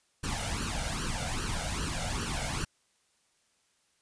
pink noise with flanger, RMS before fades -33 dBFS, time 0.23-2.65 s, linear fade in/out 10 ms, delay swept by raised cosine 0.68 to 1.41 ms, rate 2.5 Hz, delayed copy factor +0.75, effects white hiss -71 dBFS RMS until 4.01 s + resampled to 22050 Hz

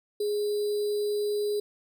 sine tone with sample-and-hold, 415.3 Hz, G#4, in tune, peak -25 dBFS, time 0.2-1.6 s, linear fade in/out 5 ms, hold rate 4410 Hz, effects none

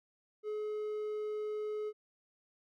triangle tone, 424.8 Hz, G#4, 39 cents sharp, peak -33 dBFS, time 0.43-1.93 s, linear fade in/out 50 ms, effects none

